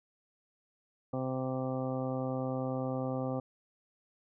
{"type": "harmonic tone", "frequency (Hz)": 130.1, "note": "C3", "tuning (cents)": -9, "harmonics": [1, 2, 3, 4, 5, 6, 7, 8, 9], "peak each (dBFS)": [-37, -36, -45, -37, -44, -43, -53, -54, -47], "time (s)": [1.13, 3.4], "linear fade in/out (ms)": 5, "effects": []}